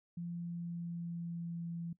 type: tone with pitch glide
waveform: sine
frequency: 172 to 169.05 Hz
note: F3 to E3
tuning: -26 to +44 cents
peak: -38 dBFS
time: 0.17-1.93 s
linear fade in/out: 5 ms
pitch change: -30 cents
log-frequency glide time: 0.29-1.72 s
effects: noise-tail reverb RT60 0.1 s tail -19 dB re dry